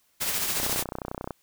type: noise with tremolo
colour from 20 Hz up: white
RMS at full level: -26 dBFS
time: 0.2-0.84 s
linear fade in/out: 20 ms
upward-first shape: triangle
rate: 14 Hz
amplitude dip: 45%
type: click train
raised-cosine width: 1 ms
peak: -18 dBFS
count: 23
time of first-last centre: 0.6-1.307 s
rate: 31.1 Hz
effects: white hiss -67 dBFS RMS until 1.42 s